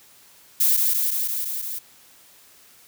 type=noise with echo; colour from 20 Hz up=violet; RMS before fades=-18 dBFS; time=0.6-0.77 s; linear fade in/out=10 ms; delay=170 ms; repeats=6; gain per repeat=-2 dB; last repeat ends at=1.79 s; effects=white hiss -52 dBFS RMS until 2.87 s + high-pass 60 Hz 12 dB/octave